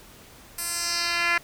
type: tone with band-pass filter sweep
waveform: 10% pulse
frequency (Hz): 343.6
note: F4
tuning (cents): -28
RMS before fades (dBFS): -26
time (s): 0.58-1.38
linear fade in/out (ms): 5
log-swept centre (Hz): 11000 to 2100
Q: 1.8
effects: pink hiss -49 dBFS RMS until 1.43 s